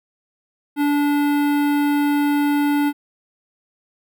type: tone with notch filter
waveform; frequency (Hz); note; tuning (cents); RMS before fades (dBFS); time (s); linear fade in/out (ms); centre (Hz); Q
square; 290; D4; -22; -18; 0.76-2.93; 50; 6100; 0.51
effects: none